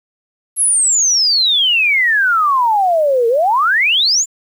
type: exponential two-way sweep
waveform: sine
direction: down then up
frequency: 11330 to 450 to 7450 Hz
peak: -10 dBFS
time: 0.56-4.26 s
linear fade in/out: 50 ms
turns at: 3.28 s
effects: 7-bit